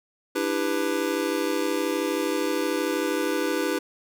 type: chord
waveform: square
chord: E minor seventh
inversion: third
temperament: just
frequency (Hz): 296.7 / 329.6 / 395.6 / 494.4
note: D4 / E4 / G4 / B4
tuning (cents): +18 / 0 / +16 / +2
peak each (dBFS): -30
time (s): 0.35-3.79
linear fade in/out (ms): 10
effects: none